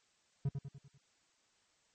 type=tone with echo; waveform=triangle; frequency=138.59 Hz; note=C#3; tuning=in tune; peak=-28 dBFS; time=0.45-0.49 s; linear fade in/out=5 ms; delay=98 ms; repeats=5; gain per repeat=-6 dB; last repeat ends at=0.98 s; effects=white hiss -73 dBFS RMS until 1.94 s + MP3 32 kbps